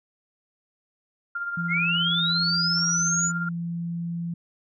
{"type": "tone with tremolo", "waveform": "sine", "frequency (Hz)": 1396.9, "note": "F6", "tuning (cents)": 0, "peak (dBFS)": -25, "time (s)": [1.35, 3.49], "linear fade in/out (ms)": 5, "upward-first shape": "triangle", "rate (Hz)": 17, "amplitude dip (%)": 55}
{"type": "tone", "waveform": "sine", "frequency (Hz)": 170, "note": "F3", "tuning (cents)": -46, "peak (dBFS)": -27, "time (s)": [1.57, 4.34], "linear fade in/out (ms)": 5}
{"type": "linear sweep", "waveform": "sine", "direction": "up", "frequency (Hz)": [2028, 7040], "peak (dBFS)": -22, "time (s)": [1.68, 3.32], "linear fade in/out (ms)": 50}
{"effects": []}